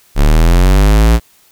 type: linear sweep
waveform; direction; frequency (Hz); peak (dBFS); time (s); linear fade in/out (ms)
square; up; 34.65 to 58.2; -6; 0.15-1.2; 50
effects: white hiss -49 dBFS RMS until 1.51 s